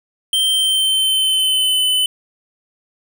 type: tone with pitch glide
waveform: square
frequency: 3136 to 3019 Hz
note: G7 to F#7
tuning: 0 to +34 cents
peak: -14 dBFS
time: 0.33-2.06 s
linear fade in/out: 2 ms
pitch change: -66 cents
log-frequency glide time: 0.5-1.85 s
effects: none